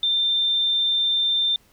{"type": "tone", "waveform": "sine", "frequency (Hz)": 3584, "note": "A7", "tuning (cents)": 31, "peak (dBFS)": -18, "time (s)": [0.03, 1.56], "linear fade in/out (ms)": 2, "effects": ["pink hiss -58 dBFS RMS until 1.72 s"]}